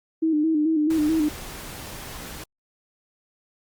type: tone with vibrato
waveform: sine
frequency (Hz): 311.1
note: D#4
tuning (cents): 0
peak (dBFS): -18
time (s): 0.22-1.29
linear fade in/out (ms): 10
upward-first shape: square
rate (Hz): 4.6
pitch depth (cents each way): 56
type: noise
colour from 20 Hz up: pink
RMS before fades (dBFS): -37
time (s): 0.9-2.44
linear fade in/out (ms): 5
effects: Opus 32 kbps